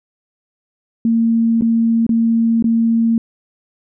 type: tone with dropouts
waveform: sine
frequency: 228.7 Hz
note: A#3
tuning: 33 cents flat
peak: -11 dBFS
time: 1.05-3.18 s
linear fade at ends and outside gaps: 2 ms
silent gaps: 1.611-1.621 / 2.066-2.092 / 2.625-2.642 s
effects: none